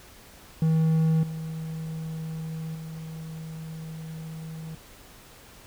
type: tone with level steps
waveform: triangle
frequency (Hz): 160.1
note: D#3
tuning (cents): +50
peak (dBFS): -17 / -29 / -33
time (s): 0.62-4.75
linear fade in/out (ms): 2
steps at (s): 1.23 / 2.75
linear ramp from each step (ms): 2
effects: pink hiss -50 dBFS RMS until 5.66 s